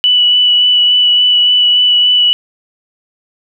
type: tone with vibrato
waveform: sine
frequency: 2960 Hz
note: F#7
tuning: in tune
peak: -6 dBFS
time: 0.04-2.33 s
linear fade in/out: 0 ms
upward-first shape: sine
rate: 3.5 Hz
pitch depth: 12 cents each way
effects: none